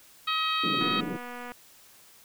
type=harmonic tone; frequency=635 Hz; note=D#5; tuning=35 cents sharp; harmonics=2 / 3 / 4 / 5 / 6 / 7; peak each=-28 / -38 / -33 / -34 / -32 / -40 dBFS; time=0.27-1.01 s; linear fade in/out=10 ms
type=band-pass noise; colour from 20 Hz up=white; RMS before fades=-32 dBFS; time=0.63-1.17 s; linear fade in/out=10 ms; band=170 to 340 Hz; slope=24 dB/octave
type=click train; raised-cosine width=0.5 ms; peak=-26 dBFS; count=174; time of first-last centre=0.81-1.519 s; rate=244 Hz
effects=white hiss -55 dBFS RMS until 2.24 s